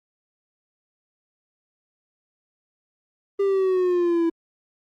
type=exponential sweep; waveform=triangle; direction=down; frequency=400 to 329.6 Hz; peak=-16 dBFS; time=3.39-4.3 s; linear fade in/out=10 ms; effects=Opus 32 kbps